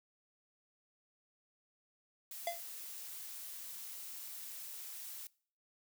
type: noise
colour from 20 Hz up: blue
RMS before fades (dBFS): -47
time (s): 2.31-5.27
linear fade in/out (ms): 2
type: tone with exponential decay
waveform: square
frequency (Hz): 684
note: F5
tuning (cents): -36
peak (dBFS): -32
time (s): 2.47-2.63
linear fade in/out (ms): 2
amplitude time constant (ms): 34
effects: noise-tail reverb RT60 0.5 s tail -23 dB re dry